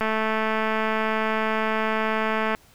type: click train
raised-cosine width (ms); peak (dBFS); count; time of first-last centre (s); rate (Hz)
0.5; -10; 557; 0.01-2.549; 219
effects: pink hiss -55 dBFS RMS until 2.74 s